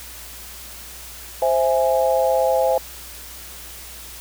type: chord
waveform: sine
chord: C augmented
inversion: none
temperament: equal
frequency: 523.3 / 659.3 / 830.6 Hz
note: C5 / E5 / G#5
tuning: 0 / 0 / 0 cents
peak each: -18 / -20 / -22 dBFS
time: 1.42-2.78 s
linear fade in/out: 2 ms
effects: added 60 Hz sine -43 dBFS peak until 4.2 s + white hiss -38 dBFS RMS until 4.2 s